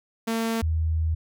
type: tone pair in turn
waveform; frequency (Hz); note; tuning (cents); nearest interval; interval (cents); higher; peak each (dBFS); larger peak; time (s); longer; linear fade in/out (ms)
sawtooth / sine; 226.7 / 80.15; A#3 / E2; -48 / -48; octave + tritone; 1800; first; -20 / -21; first; 0.27-0.62 / 0.62-1.15; second; 10
effects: none